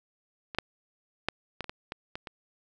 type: clicks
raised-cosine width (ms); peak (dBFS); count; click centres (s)
0.3; -22 / -9 / -10 / -17 / -26 / -19 / -19 / -20 / -23; 9; 0.548 / 0.586 / 1.286 / 1.607 / 1.643 / 1.695 / 1.921 / 2.155 / 2.272
effects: none